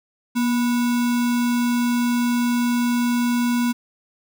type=tone with sample-and-hold; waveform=sine; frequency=240 Hz; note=B3; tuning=49 cents flat; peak=-17 dBFS; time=0.35-3.73 s; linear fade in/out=20 ms; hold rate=1225 Hz; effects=none